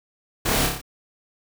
pink noise with echo, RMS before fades -23 dBFS, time 0.45-0.67 s, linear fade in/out 10 ms, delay 29 ms, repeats 5, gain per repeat -3 dB, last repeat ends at 0.815 s, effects none

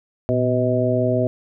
harmonic tone with a mistuned harmonic, 126 Hz, B2, 35 cents sharp, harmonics 1 / 2 / 3 / 4 / 5, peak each -22 / -23 / -24 / -25 / -21 dBFS, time 0.29-1.27 s, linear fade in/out 0 ms, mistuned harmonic 1, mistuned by -110 cents, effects none

